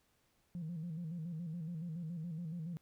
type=tone with vibrato; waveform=sine; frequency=166 Hz; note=E3; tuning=12 cents sharp; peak=-38 dBFS; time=0.55-2.77 s; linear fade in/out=0 ms; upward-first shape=square; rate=7.1 Hz; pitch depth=89 cents each way; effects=tanh soft clip ceiling -36 dBFS + pink hiss -75 dBFS RMS until 2.81 s